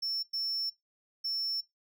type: tone bursts at uneven times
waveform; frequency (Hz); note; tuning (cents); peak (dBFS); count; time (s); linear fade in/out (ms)
triangle; 5400; E8; +41; -30; 3; 0.02-0.23 / 0.33-0.7 / 1.24-1.61; 10
effects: noise-tail reverb RT60 0.2 s tail -22 dB re dry